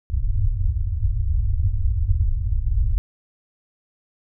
pink low-pass noise, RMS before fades -20 dBFS, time 0.1-2.98 s, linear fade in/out 0 ms, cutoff 110 Hz, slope 96 dB/octave, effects none

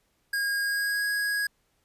square tone with pitch glide, 1629 to 1655.6 Hz, G#6 to G#6, -34 to -6 cents, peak -26 dBFS, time 0.33-1.47 s, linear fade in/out 5 ms, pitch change +28 cents, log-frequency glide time 0.63-1.06 s, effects pink hiss -71 dBFS RMS until 1.84 s + resampled to 32000 Hz

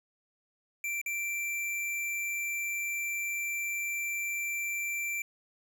square tone with dropouts, 2349 Hz, D7, in tune, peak -32 dBFS, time 0.84-5.22 s, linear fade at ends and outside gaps 2 ms, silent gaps 1.015-1.061 s, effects none

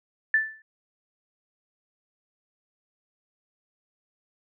sine tone with exponential decay, 1760 Hz, A6, in tune, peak -15 dBFS, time 0.34-0.62 s, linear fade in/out 2 ms, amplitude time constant 60 ms, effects none

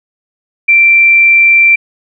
sine tone, 2352 Hz, D7, 2 cents sharp, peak -3 dBFS, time 0.68-1.76 s, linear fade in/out 10 ms, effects none

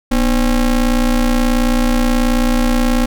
square ring-modulated tone, 136.3 Hz, C#3, 29 cents flat, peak -9 dBFS, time 0.11-3.06 s, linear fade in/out 10 ms, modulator 107 Hz, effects none

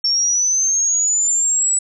sine linear sweep, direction up, 5430 to 7902 Hz, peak -14 dBFS, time 0.04-1.79 s, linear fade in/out 5 ms, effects none

